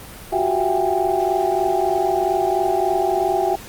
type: tone cluster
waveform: sine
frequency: 360.5 / 383.6 / 668 / 767 / 811 Hz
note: F#4 / G4 / E5 / G5 / G#5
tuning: -45 / -37 / +23 / -38 / -41 cents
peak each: -23 dBFS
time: 0.32-3.56 s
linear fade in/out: 10 ms
effects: pink hiss -38 dBFS RMS until 3.68 s + Opus 32 kbps